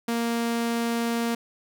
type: tone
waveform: sawtooth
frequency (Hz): 233.1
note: A#3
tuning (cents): 0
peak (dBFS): -20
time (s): 0.08-1.35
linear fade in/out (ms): 5
effects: none